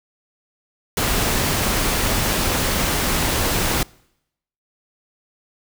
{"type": "noise", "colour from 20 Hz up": "pink", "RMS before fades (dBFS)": -20, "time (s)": [0.97, 3.83], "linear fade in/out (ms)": 2, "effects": ["noise-tail reverb RT60 0.8 s tail -25 dB re dry"]}